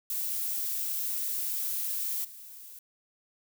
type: noise with level steps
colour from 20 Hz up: violet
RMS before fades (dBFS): -32 / -47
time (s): 0.1-2.79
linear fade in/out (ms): 2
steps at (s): 2.24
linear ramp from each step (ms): 10
effects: none